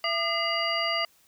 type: tone cluster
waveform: sine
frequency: 670 / 1208 / 2046 / 2858 / 4734 Hz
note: E5 / D6 / C7 / F7 / D8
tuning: +28 / +48 / -39 / +39 / +13 cents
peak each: -31 dBFS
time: 0.04-1.05 s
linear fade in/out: 2 ms
effects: white hiss -62 dBFS RMS until 1.27 s